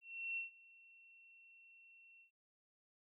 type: tone with ADSR envelope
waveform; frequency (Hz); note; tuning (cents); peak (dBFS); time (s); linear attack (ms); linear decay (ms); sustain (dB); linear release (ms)
sine; 2715; F7; -50; -38; 0.01-2.31; 360; 130; -23; 100
effects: none